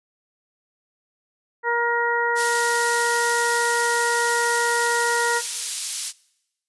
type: harmonic tone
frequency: 472.4 Hz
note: A#4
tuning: 23 cents sharp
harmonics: 1 / 2 / 3 / 4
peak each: -25 / -23 / -26 / -25 dBFS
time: 1.63-5.42 s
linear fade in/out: 50 ms
type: high-pass noise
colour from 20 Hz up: pink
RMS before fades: -27 dBFS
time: 2.35-6.13 s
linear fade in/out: 50 ms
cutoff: 4900 Hz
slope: 12 dB/octave
effects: noise-tail reverb RT60 0.9 s tail -23 dB re dry + resampled to 24000 Hz